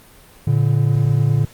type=tone pair together; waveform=triangle; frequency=114.05 / 143.7 Hz; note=A#2 / D3; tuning=-37 / -37 cents; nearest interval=major third; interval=400 cents; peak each=-14 dBFS; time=0.47-1.45 s; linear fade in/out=5 ms; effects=pink hiss -46 dBFS RMS until 1.53 s + Opus 32 kbps